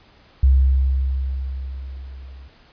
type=tone with level ramp; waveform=sine; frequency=66.3 Hz; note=C2; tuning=23 cents sharp; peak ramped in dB=-9 to -37 dBFS; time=0.43-2.48 s; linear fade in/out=5 ms; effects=pink hiss -52 dBFS RMS until 2.72 s + resampled to 11025 Hz